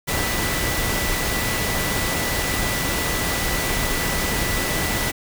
sine tone in noise, 1975.5 Hz, B6, in tune, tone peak -29 dBFS, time 0.07-5.12 s, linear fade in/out 20 ms, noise pink, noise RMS -23 dBFS, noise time 0.07-5.12 s, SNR -9 dB, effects none

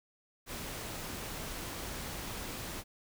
pink noise, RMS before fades -41 dBFS, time 0.46-2.84 s, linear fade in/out 50 ms, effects none

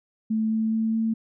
sine tone with pitch steps, 219.6 / 221 / 222.4 / 223.8 Hz, A3 / A3 / A3 / A3, -3 / +8 / +19 / +30 cents, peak -21 dBFS, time 0.3-1.14 s, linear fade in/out 10 ms, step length 210 ms, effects none

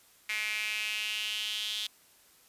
sawtooth tone with high-pass filter sweep, 213.1 Hz, G#3, 45 cents sharp, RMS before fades -34 dBFS, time 0.29-1.87 s, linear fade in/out 5 ms, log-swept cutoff 2200 to 3400 Hz, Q 5.4, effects white hiss -61 dBFS RMS until 2.48 s + resampled to 32000 Hz

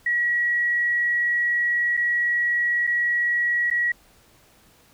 sine tone with dropouts, 1918 Hz, A#6, 49 cents sharp, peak -19 dBFS, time 0.06-3.92 s, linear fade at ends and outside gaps 5 ms, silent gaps 1.969-1.973 / 2.869-2.873 / 3.702-3.711 s, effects pink hiss -56 dBFS RMS until 4.93 s

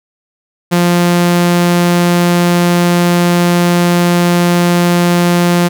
sawtooth tone, 174.61 Hz, F3, in tune, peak -4 dBFS, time 0.71-5.69 s, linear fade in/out 20 ms, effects none

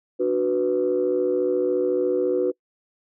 sine chord, B minor, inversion first, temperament just, 296.3 / 370.4 / 493.9 Hz, D4 / F#4 / B4, +15 / +2 / 0 cents, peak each -27 / -21 / -22 dBFS, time 0.19-2.52 s, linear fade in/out 20 ms, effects noise-tail reverb RT60 0.1 s tail -25 dB re dry + tanh soft clip ceiling -12 dBFS

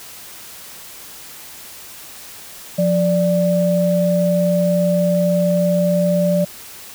sine tone pair together, 176.48 / 587.3 Hz, F3 / D5, +18 / 0 cents, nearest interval octave + major sixth, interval 2082 cents, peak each -16 dBFS, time 2.78-6.45 s, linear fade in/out 10 ms, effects white hiss -37 dBFS RMS until 6.94 s

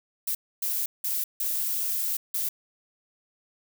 violet noise bursts at uneven times, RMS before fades -28 dBFS, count 5, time 0.27-0.35 / 0.62-0.86 / 1.04-1.24 / 1.4-2.17 / 2.34-2.49 s, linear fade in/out 5 ms, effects none

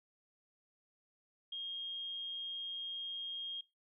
sine tone, 3239 Hz, G#7, 44 cents flat, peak -39 dBFS, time 1.52-3.61 s, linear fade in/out 5 ms, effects noise-tail reverb RT60 0.2 s tail -18 dB re dry

